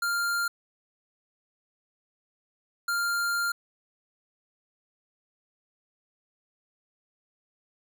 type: tone pair in turn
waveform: square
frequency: 1396.9 / 1396.9 Hz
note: F6 / F6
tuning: 0 / 0 cents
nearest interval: unison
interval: 0 cents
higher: neither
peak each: -26 dBFS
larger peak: neither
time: 0.02-0.48 / 2.88-3.52 s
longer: second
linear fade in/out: 5 ms
effects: none